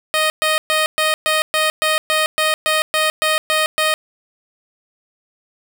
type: tone bursts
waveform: 10% pulse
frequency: 622.3 Hz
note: D#5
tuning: in tune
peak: -6 dBFS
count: 14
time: 0.14-3.94 s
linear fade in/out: 0 ms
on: 160 ms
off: 120 ms
effects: none